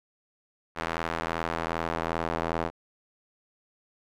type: tone with band-pass filter sweep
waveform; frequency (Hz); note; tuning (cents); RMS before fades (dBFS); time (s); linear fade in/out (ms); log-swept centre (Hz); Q
square; 41.29; E1; +4; -31; 0.75-2.71; 50; 1400 to 780; 0.88
effects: none